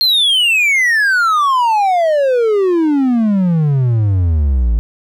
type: exponential sweep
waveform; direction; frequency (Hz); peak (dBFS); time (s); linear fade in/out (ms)
triangle; down; 4253 to 52.9; -8; 0.01-4.79; 0
effects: none